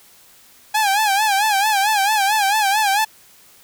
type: tone with vibrato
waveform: sawtooth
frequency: 824 Hz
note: G#5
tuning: 14 cents flat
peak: -11 dBFS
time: 0.74-3.05 s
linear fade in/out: 10 ms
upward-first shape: sine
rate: 4.5 Hz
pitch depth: 110 cents each way
effects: white hiss -49 dBFS RMS until 3.63 s